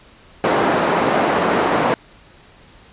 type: band-pass noise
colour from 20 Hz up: white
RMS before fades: -17 dBFS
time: 0.44-1.94 s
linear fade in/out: 0 ms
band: 190 to 940 Hz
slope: 12 dB/octave
effects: pink hiss -47 dBFS RMS until 2.92 s + resampled to 8000 Hz